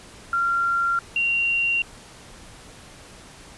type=tone pair in turn; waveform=sine; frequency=1380 / 2760 Hz; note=F6 / F7; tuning=-21 / -21 cents; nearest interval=octave; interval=1200 cents; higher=second; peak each=-19 dBFS; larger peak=neither; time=0.33-0.99 / 1.16-1.82 s; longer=neither; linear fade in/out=2 ms; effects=pink hiss -45 dBFS RMS until 3.57 s + resampled to 24000 Hz